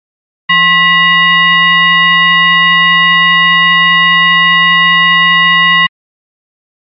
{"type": "tone with frequency modulation", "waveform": "sine", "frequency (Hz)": 1961, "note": "B6", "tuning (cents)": -13, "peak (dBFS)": -4, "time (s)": [0.49, 5.87], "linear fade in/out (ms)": 10, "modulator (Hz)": 895, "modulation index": 1.1, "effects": ["MP3 48 kbps"]}